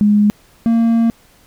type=tone pair in turn; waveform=sine / triangle; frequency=207.7 / 229.7 Hz; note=G#3 / A#3; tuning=0 / -25 cents; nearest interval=major second; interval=175 cents; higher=second; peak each=-8 dBFS; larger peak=neither; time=0.01-0.3 / 0.66-1.1 s; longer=second; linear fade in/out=0 ms; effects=pink hiss -50 dBFS RMS until 1.46 s